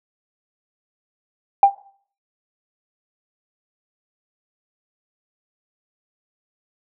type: tone with exponential decay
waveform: sine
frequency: 794 Hz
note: G5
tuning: 22 cents sharp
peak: -3 dBFS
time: 1.63-1.78 s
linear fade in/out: 2 ms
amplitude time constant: 32 ms
effects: noise-tail reverb RT60 0.5 s tail -17 dB re dry + tanh soft clip ceiling 0 dBFS